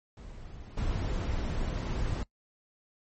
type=noise with level steps; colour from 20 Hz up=brown; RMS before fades=-45 / -31 dBFS; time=0.17-2.23 s; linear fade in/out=2 ms; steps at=0.77 s; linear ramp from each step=5 ms; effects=noise-tail reverb RT60 0.1 s tail -21 dB re dry + MP3 32 kbps